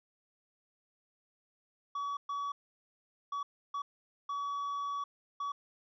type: tone bursts at uneven times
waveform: triangle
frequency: 1135 Hz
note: C#6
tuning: 41 cents sharp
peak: -32 dBFS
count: 6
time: 1.95-2.17 / 2.29-2.52 / 3.32-3.43 / 3.74-3.82 / 4.29-5.04 / 5.4-5.52 s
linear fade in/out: 5 ms
effects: resampled to 16000 Hz